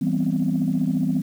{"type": "chord", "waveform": "sine", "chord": "C major seventh", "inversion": "first", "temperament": "equal", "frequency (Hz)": [164.81, 196, 246.9, 261.6], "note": ["E3", "G3", "B3", "C4"], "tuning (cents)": [0, 0, 0, 0], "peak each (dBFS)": -24, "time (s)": [0.01, 1.22], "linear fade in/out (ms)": 10, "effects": ["tanh soft clip ceiling -12 dBFS", "8-bit"]}